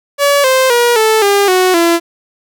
sawtooth tone with pitch steps, 569 / 521.8 / 478.5 / 438.8 / 402.3 / 369 / 338.3 Hz, C#5 / C5 / A#4 / A4 / G4 / F#4 / E4, +45 / -5 / +45 / -5 / +45 / -5 / +45 cents, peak -4 dBFS, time 0.18-2 s, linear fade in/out 50 ms, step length 260 ms, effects none

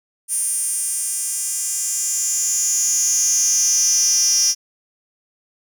10% pulse tone with high-pass filter sweep, 401.7 Hz, G4, 42 cents sharp, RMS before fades -19 dBFS, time 0.28-4.55 s, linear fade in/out 50 ms, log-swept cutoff 9100 to 5600 Hz, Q 8, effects none

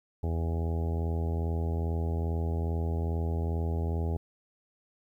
harmonic tone, 82.41 Hz, E2, in tune, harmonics 1 / 2 / 3 / 4 / 5 / 6 / 7 / 8 / 9 / 10, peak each -28 / -37 / -41 / -43 / -40 / -46 / -49 / -48 / -49 / -47 dBFS, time 0.23-4.17 s, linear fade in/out 5 ms, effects 11-bit

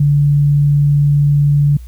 sine tone, 144.6 Hz, D3, 27 cents flat, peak -8 dBFS, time 0-1.77 s, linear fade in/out 5 ms, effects added 60 Hz sine -29 dBFS peak until 1.87 s + white hiss -51 dBFS RMS until 1.87 s

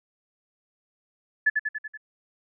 sine tone with echo, 1723 Hz, A6, 37 cents flat, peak -16 dBFS, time 1.46-1.5 s, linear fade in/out 10 ms, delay 95 ms, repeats 5, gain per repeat -4 dB, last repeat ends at 1.975 s, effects none

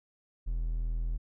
triangle tone, 41 Hz, E1, 9 cents flat, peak -27 dBFS, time 0.46-1.18 s, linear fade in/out 20 ms, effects none

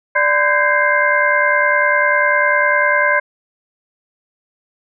sine tone cluster, 588 / 1019 / 1550 / 1620 / 2097 Hz, D5 / C6 / G6 / G#6 / C7, +2 / -46 / -20 / -43 / +3 cents, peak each -18 dBFS, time 0.15-3.2 s, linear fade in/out 10 ms, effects none

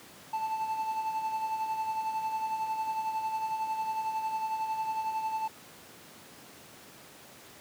triangle tone with tremolo, 880 Hz, A5, in tune, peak -26 dBFS, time 0.33-5.48 s, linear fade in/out 5 ms, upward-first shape sine, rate 11 Hz, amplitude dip 50%, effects pink hiss -51 dBFS RMS until 7.6 s + high-pass 150 Hz 12 dB/octave

